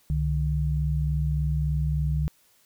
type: tone pair together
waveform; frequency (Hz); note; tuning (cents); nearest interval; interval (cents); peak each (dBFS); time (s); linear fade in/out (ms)
sine; 67.04 / 150.5; C2 / D3; +43 / +43; octave + major second; 1400; -25; 0.1-2.28; 0
effects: white hiss -62 dBFS RMS until 2.65 s